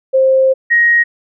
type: tone pair in turn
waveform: sine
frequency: 528 / 1881.6 Hz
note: C5 / A#6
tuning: +16 / +16 cents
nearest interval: octave + minor seventh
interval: 2200 cents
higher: second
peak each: -7 dBFS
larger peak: neither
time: 0.13-0.54 / 0.7-1.04 s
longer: first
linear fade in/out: 20 ms
effects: none